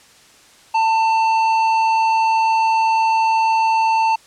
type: tone with tanh clipping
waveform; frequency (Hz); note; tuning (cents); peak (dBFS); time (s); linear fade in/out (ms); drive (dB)
triangle; 893; A5; +25; -15; 0.74-4.16; 10; 14
effects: white hiss -48 dBFS RMS until 4.26 s + low-pass 8000 Hz 12 dB/octave